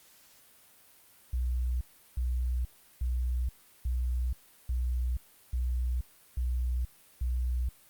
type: tone bursts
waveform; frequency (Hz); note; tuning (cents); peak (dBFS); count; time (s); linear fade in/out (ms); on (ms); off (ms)
sine; 61.74; B1; 0; -27; 8; 1.33-7.69; 5; 480; 360
effects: white hiss -59 dBFS RMS until 7.89 s + Opus 48 kbps